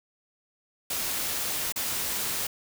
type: noise with dropouts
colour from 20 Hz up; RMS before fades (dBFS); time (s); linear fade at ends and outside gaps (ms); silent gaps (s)
white; -30; 0.9-2.47; 5; 1.723-1.759
effects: none